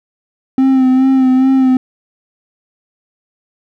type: tone with vibrato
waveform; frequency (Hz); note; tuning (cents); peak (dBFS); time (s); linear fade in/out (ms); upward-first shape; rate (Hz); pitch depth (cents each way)
triangle; 261.6; C4; 0; -5; 0.58-1.77; 2; sine; 2.4; 32
effects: none